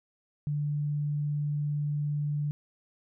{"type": "tone", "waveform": "sine", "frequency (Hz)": 147.1, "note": "D3", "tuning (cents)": 3, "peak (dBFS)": -27, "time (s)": [0.47, 2.51], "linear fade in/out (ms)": 0, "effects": []}